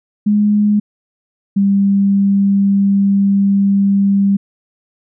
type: tone pair in turn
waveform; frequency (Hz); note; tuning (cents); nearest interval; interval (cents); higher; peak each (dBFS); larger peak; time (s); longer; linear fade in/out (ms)
sine; 208.1 / 198.21; G#3 / G3; +4 / +19; minor second; 85; first; -9; neither; 0.26-0.8 / 1.56-4.37; second; 10
effects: none